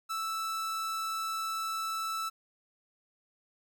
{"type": "tone", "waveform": "45% pulse", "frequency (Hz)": 1318.5, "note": "E6", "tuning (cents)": 0, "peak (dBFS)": -32, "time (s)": [0.09, 2.3], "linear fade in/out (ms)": 20, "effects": []}